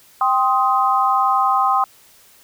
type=chord; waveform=sine; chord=C minor; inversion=second; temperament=just; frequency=784.9 / 1046.5 / 1255.8 Hz; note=G5 / C6 / Eb6; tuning=+2 / 0 / +16 cents; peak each=-18 dBFS; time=0.21-1.84 s; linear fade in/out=2 ms; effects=white hiss -50 dBFS RMS until 2.43 s